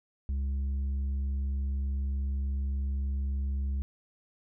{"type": "tone with tanh clipping", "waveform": "triangle", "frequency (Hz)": 68.3, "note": "C#2", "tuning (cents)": -25, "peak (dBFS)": -29, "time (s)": [0.29, 3.82], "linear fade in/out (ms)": 0, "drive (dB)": 9, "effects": []}